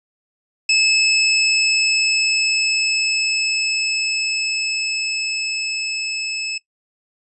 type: tone with level ramp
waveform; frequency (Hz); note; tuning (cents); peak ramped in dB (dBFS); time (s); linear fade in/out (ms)
25% pulse; 2604; E7; -22; -9 to -19; 0.69-6.58; 5
effects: noise-tail reverb RT60 0.1 s tail -18 dB re dry + resampled to 24000 Hz

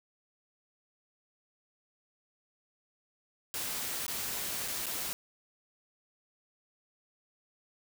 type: noise with dropouts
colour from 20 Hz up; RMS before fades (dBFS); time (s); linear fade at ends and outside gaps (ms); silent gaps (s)
white; -36; 3.54-5.13; 0; 4.065-4.081 / 4.678-4.682 / 4.859-4.866
effects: none

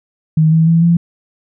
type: tone with pitch steps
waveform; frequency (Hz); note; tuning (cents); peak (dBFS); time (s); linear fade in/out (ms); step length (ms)
sine; 157.5 / 161.55 / 165.71 / 169.98; D#3 / E3 / E3 / F3; +21 / -35 / +9 / -47; -7; 0.37-0.97; 5; 150
effects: none

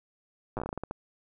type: slowing click train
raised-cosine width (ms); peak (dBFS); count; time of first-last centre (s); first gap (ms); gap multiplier
1; -20; 12; 0.57-0.911; 8; 1.25
effects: none

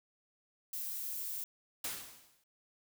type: noise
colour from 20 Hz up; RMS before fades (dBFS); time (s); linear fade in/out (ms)
violet; -40; 0.73-1.44; 2
type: noise with exponential decay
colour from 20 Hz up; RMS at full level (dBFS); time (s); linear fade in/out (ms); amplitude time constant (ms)
white; -36; 1.84-2.44; 5; 130
effects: none

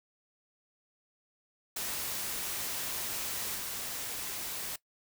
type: noise with level steps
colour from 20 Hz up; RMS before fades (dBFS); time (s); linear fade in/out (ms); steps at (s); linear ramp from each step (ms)
white; -36 / -38; 1.76-4.76; 5; 3.55; 10
effects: noise-tail reverb RT60 0.1 s tail -19 dB re dry

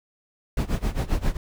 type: noise with tremolo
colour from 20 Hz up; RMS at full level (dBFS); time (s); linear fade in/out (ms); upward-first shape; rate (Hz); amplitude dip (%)
brown; -21; 0.57-1.37; 2; sine; 7.5; 90
effects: none

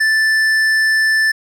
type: tone with tanh clipping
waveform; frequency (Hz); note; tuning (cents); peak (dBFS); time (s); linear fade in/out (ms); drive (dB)
sine; 1760; A6; 0; -13; 0-1.32; 10; 11
effects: none

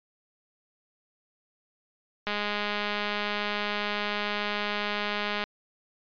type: click train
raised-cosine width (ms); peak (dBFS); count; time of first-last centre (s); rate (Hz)
0.3; -14; 657; 2.27-5.439; 207
effects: resampled to 11025 Hz

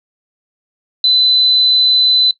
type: tone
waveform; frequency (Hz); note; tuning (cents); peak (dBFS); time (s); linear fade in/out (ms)
sine; 4017; B7; +29; -8; 1.04-2.31; 2
effects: noise-tail reverb RT60 0.1 s tail -18 dB re dry

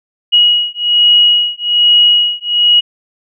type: beating tone pair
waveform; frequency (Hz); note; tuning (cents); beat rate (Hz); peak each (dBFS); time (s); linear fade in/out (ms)
sine; 2901 / 2902.2; F#7 / F#7; -35 / -34; 1.2; -10; 0.32-2.81; 20
effects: none

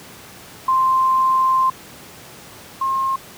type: tone pair in turn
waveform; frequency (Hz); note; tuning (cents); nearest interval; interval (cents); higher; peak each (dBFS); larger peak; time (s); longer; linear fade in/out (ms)
sine; 1046.5 / 1068.5; C6 / C6; 0 / +36; unison; 36; second; -13 / -17; first; 0.68-1.7 / 2.81-3.16; first; 5
effects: pink hiss -40 dBFS RMS until 3.37 s + high-pass 100 Hz 12 dB/octave

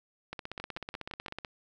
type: two click trains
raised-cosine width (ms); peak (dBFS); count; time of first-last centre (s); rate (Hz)
0.3; -22 / -24; 19 / 5; 0.33-1.448 / 0.6-1.283; 16.1 / 5.86
effects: none

